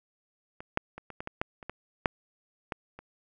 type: clicks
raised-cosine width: 0.5 ms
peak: -26 / -10 / -26 / -27 / -21 / -20 / -13 / -29 / -21 / -8 / -17 / -29 dBFS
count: 12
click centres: 0.605 / 0.774 / 0.98 / 1.103 / 1.205 / 1.274 / 1.415 / 1.628 / 1.696 / 2.058 / 2.722 / 2.99 s
effects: none